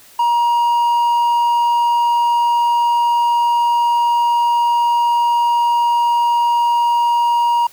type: tone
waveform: triangle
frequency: 948 Hz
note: A#5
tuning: 29 cents sharp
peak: -10 dBFS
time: 0.19-7.67 s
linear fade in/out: 5 ms
effects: white hiss -45 dBFS RMS until 7.72 s